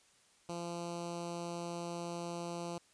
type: tone with notch filter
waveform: 10% pulse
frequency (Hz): 171.7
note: F3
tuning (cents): -29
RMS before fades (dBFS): -41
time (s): 0.49-2.78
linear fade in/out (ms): 2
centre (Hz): 1900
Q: 0.92
effects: white hiss -67 dBFS RMS until 2.93 s + resampled to 22050 Hz